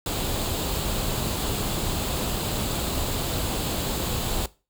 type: noise with comb filter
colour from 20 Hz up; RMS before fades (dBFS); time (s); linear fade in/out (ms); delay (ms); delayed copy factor
pink; -27; 0.06-4.46; 2; 0.26; +0.5
effects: noise-tail reverb RT60 0.3 s tail -19 dB re dry